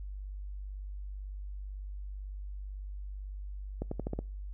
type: accelerating click train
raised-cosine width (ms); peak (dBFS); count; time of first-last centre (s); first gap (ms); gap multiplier
2; -21; 6; 3.82-4.19; 94; 0.88
effects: noise-tail reverb RT60 0.4 s tail -26 dB re dry + added 49 Hz sine -38 dBFS peak until 4.53 s